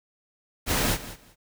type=noise with echo; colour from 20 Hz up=pink; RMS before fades=-24 dBFS; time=0.66-0.98 s; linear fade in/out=50 ms; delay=190 ms; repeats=2; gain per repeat=-15 dB; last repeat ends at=1.36 s; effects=none